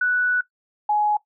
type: tone pair in turn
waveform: sine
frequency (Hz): 1480 / 839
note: F#6 / G#5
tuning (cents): 0 / +17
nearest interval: minor seventh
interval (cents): 983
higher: first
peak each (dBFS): -17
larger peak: neither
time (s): 0.01-0.41 / 0.89-1.17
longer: first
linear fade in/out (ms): 5
effects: noise-tail reverb RT60 0.1 s tail -17 dB re dry